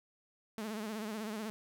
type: tone with vibrato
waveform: sawtooth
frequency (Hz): 215.5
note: A3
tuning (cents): -36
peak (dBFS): -34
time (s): 0.58-1.5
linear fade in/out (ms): 0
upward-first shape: sine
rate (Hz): 16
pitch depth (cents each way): 79
effects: none